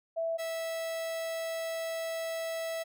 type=tone pair in turn; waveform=sine / 45% pulse; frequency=659.3 / 655.1 Hz; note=E5 / E5; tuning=0 / -11 cents; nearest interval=unison; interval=11 cents; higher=first; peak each=-29 / -33 dBFS; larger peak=first; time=0.16-0.38 / 0.38-2.84 s; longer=second; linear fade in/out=20 ms; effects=none